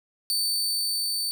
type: tone with level ramp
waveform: sawtooth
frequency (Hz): 4548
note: C#8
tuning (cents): +44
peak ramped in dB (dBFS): -20 to -23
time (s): 0.3-1.31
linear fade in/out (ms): 0
effects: none